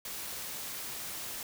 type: noise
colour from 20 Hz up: white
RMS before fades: -40 dBFS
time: 0.05-1.43 s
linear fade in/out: 2 ms
effects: none